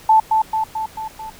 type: tone with echo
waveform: sine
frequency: 878 Hz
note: A5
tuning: 4 cents flat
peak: -8 dBFS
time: 0.09-0.2 s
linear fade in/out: 5 ms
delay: 220 ms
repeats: 5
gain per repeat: -4 dB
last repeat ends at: 1.3 s
effects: pink hiss -43 dBFS RMS until 1.39 s